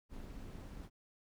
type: noise with amplitude modulation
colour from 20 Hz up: brown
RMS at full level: -45 dBFS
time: 0.09-0.9 s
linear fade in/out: 50 ms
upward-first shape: sine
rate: 243 Hz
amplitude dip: 65%
effects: none